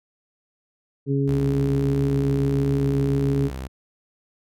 harmonic tone, 138.59 Hz, C#3, in tune, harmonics 1 / 2 / 3, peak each -21 / -24 / -26 dBFS, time 1.06-3.51 s, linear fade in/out 50 ms
sawtooth tone with vibrato, 65.7 Hz, C2, 8 cents sharp, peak -26 dBFS, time 1.27-3.68 s, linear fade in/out 20 ms, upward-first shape sine, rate 4.2 Hz, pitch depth 10 cents each way
effects none

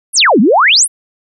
sine exponential two-way sweep, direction down then up, 11840 to 189.4 to 11840 Hz, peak -5 dBFS, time 0.13-0.88 s, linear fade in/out 50 ms, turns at 0.4 s, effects none

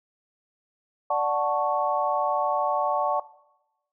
sine chord, D major seventh, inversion none, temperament equal, 587.3 / 740 / 880 / 1108.7 Hz, D5 / F#5 / A5 / C#6, 0 / 0 / 0 / 0 cents, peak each -27 dBFS, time 1.1-3.2 s, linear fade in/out 5 ms, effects noise-tail reverb RT60 0.9 s tail -18 dB re dry

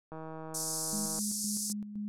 click train, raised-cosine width 1 ms, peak -30 dBFS, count 171, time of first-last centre 0.12-1.189 s, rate 159 Hz
white band-pass noise, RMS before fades -36 dBFS, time 0.54-1.73 s, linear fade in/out 10 ms, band 5000 to 11000 Hz, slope 48 dB/octave
sine tone with tremolo, 207.7 Hz, G#3, in tune, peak -34 dBFS, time 0.93-2.08 s, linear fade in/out 0 ms, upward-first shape square, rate 3.9 Hz, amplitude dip 55%
effects none

